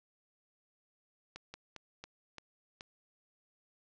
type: slowing click train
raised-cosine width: 0.2 ms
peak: -28 dBFS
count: 6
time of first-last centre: 1.36-2.809 s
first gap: 180 ms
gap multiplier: 1.24
effects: resampled to 16000 Hz + 10-bit